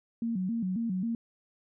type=tone with vibrato; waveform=sine; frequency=206.8 Hz; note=G#3; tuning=7 cents flat; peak=-28 dBFS; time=0.22-1.15 s; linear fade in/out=2 ms; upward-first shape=square; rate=3.7 Hz; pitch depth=190 cents each way; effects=none